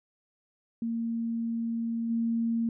sine tone with level steps, 230.1 Hz, A#3, 22 cents flat, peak -28 / -25 dBFS, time 0.82-2.69 s, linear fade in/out 2 ms, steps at 2.09 s, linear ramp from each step 20 ms, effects none

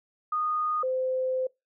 sine tone pair in turn, 1233 / 516.3 Hz, D#6 / C5, -16 / -23 cents, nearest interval octave + minor third, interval 1507 cents, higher first, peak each -25 dBFS, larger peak neither, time 0.32-0.83 / 0.83-1.47 s, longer second, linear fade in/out 5 ms, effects noise-tail reverb RT60 0.2 s tail -23 dB re dry

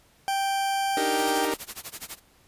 40% pulse tone, 784 Hz, G5, in tune, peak -23 dBFS, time 0.28-1.45 s, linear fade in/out 0 ms
sawtooth chord, Eb major seventh, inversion third, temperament equal, 293.7 / 311.1 / 392 / 466.2 Hz, D4 / Eb4 / G4 / Bb4, 0 / 0 / 0 / 0 cents, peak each -30 / -26 / -26 / -26 dBFS, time 0.97-1.54 s, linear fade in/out 2 ms
white noise with tremolo, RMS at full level -35 dBFS, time 1.1-2.2 s, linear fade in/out 50 ms, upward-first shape sine, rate 12 Hz, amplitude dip 95%
effects pink hiss -60 dBFS RMS until 2.47 s + resampled to 32000 Hz

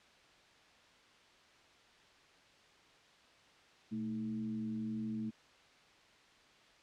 sine tone with frequency modulation, 220 Hz, A3, in tune, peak -36 dBFS, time 3.91-5.31 s, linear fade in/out 20 ms, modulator 98.4 Hz, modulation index 0.53, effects white hiss -63 dBFS RMS until 6.82 s + low-pass 4000 Hz 12 dB/octave

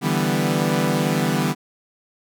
sawtooth chord, E minor seventh, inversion third, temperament equal, 146.83 / 164.81 / 196 / 246.9 Hz, D3 / E3 / G3 / B3, 0 / 0 / 0 / 0 cents, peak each -20 dBFS, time 0.01-1.55 s, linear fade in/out 50 ms, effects none

